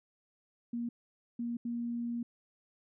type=tone bursts at uneven times; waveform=sine; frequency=236.6 Hz; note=A#3; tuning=26 cents sharp; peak=-33 dBFS; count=3; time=0.73-0.89 / 1.39-1.57 / 1.65-2.23 s; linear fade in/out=5 ms; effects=none